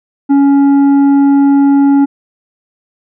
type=tone with tanh clipping; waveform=sine; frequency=279.4 Hz; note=C#4; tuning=14 cents sharp; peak=-6 dBFS; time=0.29-2.06 s; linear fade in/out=20 ms; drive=7 dB; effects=none